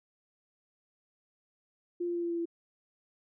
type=tone with pitch steps; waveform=sine; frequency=349.2 / 346.8 / 344.4 / 342 / 339.7 / 337.3 Hz; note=F4 / F4 / F4 / F4 / F4 / E4; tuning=0 / -12 / -24 / -36 / -48 / +40 cents; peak=-30 dBFS; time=2-2.456 s; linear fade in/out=10 ms; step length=76 ms; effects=none